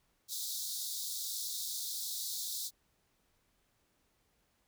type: high-pass noise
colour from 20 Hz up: pink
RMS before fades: -39 dBFS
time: 0.28-2.71 s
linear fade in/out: 50 ms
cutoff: 3600 Hz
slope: 96 dB/octave
effects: pink hiss -75 dBFS RMS until 4.67 s